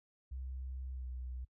sine tone with pitch glide, 64.8 to 62.74 Hz, C2 to B1, -16 to +28 cents, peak -40 dBFS, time 0.31-1.45 s, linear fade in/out 10 ms, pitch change -56 cents, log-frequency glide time 0.92-1.07 s, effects noise-tail reverb RT60 0.1 s tail -22 dB re dry

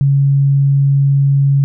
sine tone, 139.1 Hz, C#3, 6 cents sharp, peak -8 dBFS, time 0.01-1.64 s, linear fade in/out 0 ms, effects none

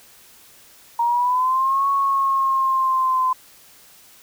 sine linear two-way sweep, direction up then down, 932.3 to 1108.7 to 1024 Hz, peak -16 dBFS, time 0.99-3.33 s, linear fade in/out 5 ms, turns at 1.88 s, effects white hiss -49 dBFS RMS until 4.22 s

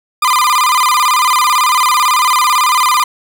40% pulse tone with vibrato, 1108.7 Hz, C#6, in tune, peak -8 dBFS, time 0.22-3.04 s, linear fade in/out 5 ms, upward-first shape square, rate 18 Hz, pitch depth 150 cents each way, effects none

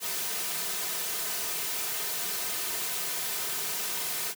white noise with comb filter, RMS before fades -32 dBFS, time 0-4.35 s, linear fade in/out 50 ms, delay 3.6 ms, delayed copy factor -0.6, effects high-pass 200 Hz 12 dB/octave

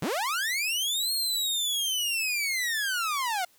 sawtooth linear two-way sweep, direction up then down, 117.3 to 4300 to 693 Hz, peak -23 dBFS, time 0.02-3.45 s, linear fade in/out 5 ms, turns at 1.13 s, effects white hiss -62 dBFS RMS until 3.58 s

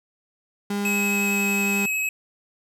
35% pulse tone with pitch glide, 202.7 to 200.4 Hz, G#3 to G3, -42 to +38 cents, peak -22 dBFS, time 0.7-1.86 s, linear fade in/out 5 ms, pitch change -20 cents, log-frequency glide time 0.94-1.51 s
square tone with vibrato, 2562 Hz, E7, 50 cents flat, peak -23 dBFS, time 0.85-2.09 s, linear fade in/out 2 ms, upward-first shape triangle, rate 11 Hz, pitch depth 12 cents each way
effects none

